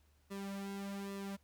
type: tone with flanger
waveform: sawtooth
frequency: 197.8 Hz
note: G3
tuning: 16 cents sharp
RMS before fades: -43 dBFS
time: 0.3-1.37 s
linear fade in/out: 20 ms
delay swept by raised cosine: 1.3 to 3.4 ms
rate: 1.2 Hz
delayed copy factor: -0.75
effects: added 74 Hz sine -68 dBFS peak until 1.43 s + pink hiss -75 dBFS RMS until 1.43 s